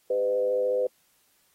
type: tone with frequency modulation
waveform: sine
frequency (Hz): 506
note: B4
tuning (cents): +42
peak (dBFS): -22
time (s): 0.1-0.87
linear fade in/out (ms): 5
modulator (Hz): 105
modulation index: 0.62
effects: white hiss -66 dBFS RMS until 1.54 s + AAC 48 kbps